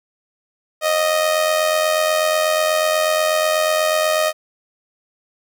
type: tone with amplitude modulation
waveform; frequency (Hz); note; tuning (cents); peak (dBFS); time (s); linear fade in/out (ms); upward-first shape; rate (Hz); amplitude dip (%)
sawtooth; 622.3; D#5; 0; -9; 0.81-4.33; 50; sine; 88.2; 55
effects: none